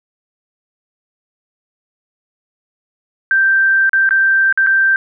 sine tone with dropouts, 1568 Hz, G6, in tune, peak -9 dBFS, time 3.31-4.96 s, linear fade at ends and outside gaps 1 ms, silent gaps 3.894-3.932 / 4.091-4.108 / 4.526-4.575 / 4.665-4.67 s, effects none

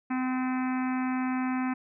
harmonic tone, 256.5 Hz, C4, 34 cents flat, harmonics 1 / 3 / 4 / 5 / 6 / 7 / 8 / 9 / 10, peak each -27 / -37 / -39 / -41 / -43 / -44 / -45 / -46 / -47 dBFS, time 0.1-1.74 s, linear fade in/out 10 ms, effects none

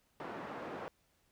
pink band-pass noise, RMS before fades -44 dBFS, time 0.2-0.88 s, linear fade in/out 0 ms, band 280 to 1300 Hz, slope 12 dB/octave, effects pink hiss -74 dBFS RMS until 1.31 s

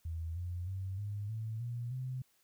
sine tone with pitch steps, 82 / 88.39 / 95.29 / 102.72 / 110.73 / 119.36 / 128.67 Hz, E2 / F2 / G2 / G#2 / A2 / A#2 / C3, -9 / +21 / -49 / -19 / +11 / +41 / -29 cents, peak -36 dBFS, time 0.05-2.22 s, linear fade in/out 5 ms, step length 310 ms, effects white hiss -72 dBFS RMS until 2.43 s

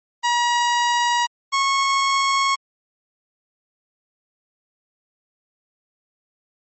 sawtooth tone pair in turn, 958 / 1095.8 Hz, A#5 / C#6, +47 / -20 cents, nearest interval major second, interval 233 cents, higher second, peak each -13 dBFS, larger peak neither, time 0.23-1.27 / 1.52-2.56 s, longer neither, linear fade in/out 20 ms, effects MP3 32 kbps

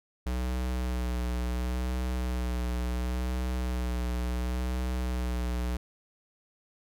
square tone with vibrato, 61.74 Hz, B1, in tune, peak -29 dBFS, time 0.26-5.77 s, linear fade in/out 5 ms, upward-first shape sine, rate 0.71 Hz, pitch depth 28 cents each way, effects none

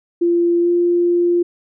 sine tone with pitch glide, 344.1 to 348.3 Hz, F4 to F4, -26 to -5 cents, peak -12 dBFS, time 0.21-1.43 s, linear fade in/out 10 ms, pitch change +21 cents, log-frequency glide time 0.61-0.69 s, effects none

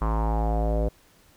square tone with low-pass filter sweep, 55 Hz, A1, in tune, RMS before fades -24 dBFS, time 0.01-0.89 s, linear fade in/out 10 ms, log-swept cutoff 1100 to 550 Hz, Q 5, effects pink hiss -58 dBFS RMS until 1.36 s

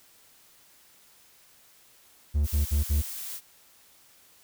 triangle tone bursts, 73.42 Hz, D2, in tune, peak -19 dBFS, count 4, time 2.34-3.022 s, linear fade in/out 20 ms, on 130 ms, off 54 ms
blue noise, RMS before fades -37 dBFS, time 2.43-3.41 s, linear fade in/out 50 ms
effects white hiss -58 dBFS RMS until 4.43 s

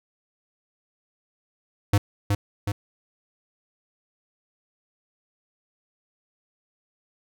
square tone with echo, 101.5 Hz, G#2, 39 cents flat, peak -16 dBFS, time 1.93-1.98 s, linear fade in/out 5 ms, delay 370 ms, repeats 2, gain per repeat -4 dB, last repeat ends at 2.72 s, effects none

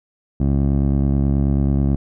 15% pulse tone with low-pass filter, 69.3 Hz, C#2, in tune, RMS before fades -17 dBFS, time 0.4-1.96 s, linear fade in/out 5 ms, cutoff 370 Hz, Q 0.69, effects none

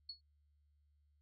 sine tone with exponential decay, 4370 Hz, C#8, 26 cents flat, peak -40 dBFS, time 0.09-0.21 s, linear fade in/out 5 ms, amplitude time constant 26 ms, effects added 73 Hz sine -70 dBFS peak until 1.21 s + MP3 48 kbps

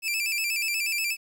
sawtooth tone with vibrato, 2484 Hz, D#7, 3 cents flat, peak -22 dBFS, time 0.02-1.17 s, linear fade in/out 50 ms, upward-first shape square, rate 8.3 Hz, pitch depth 85 cents each way, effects 10-bit

